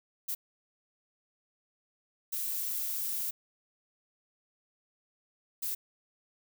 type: noise bursts at uneven times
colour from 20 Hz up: violet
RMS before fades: -34 dBFS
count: 3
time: 0.28-0.35 / 2.32-3.31 / 5.62-5.75 s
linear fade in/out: 10 ms
effects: none